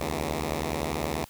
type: beating tone pair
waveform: 5% pulse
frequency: 71 / 80.6 Hz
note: C#2 / E2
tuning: +42 / -38 cents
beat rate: 9.6 Hz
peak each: -20 / -19 dBFS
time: 0-1.25 s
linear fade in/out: 5 ms
effects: white hiss -53 dBFS RMS until 1.29 s